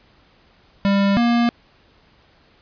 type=tone pair in turn; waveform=square; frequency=198.6 / 236.7 Hz; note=G3 / A#3; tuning=+23 / +27 cents; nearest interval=minor third; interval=304 cents; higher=second; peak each=-15 dBFS; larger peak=neither; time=0.85-1.17 / 1.17-1.49 s; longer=neither; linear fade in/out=0 ms; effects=pink hiss -55 dBFS RMS until 2.61 s + resampled to 11025 Hz